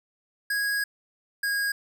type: tone pair in turn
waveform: square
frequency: 1652 / 1637.7 Hz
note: G#6 / G#6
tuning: -10 / -25 cents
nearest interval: unison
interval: 15 cents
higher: first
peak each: -25 dBFS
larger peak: neither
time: 0.5-0.84 / 1.43-1.72 s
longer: first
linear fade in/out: 5 ms
effects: none